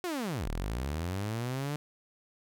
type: linear two-way sweep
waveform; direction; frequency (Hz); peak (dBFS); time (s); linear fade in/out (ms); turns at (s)
sawtooth; down then up; 373.3 to 34.63 to 150.2; -28; 0.04-1.76; 0; 0.48
effects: none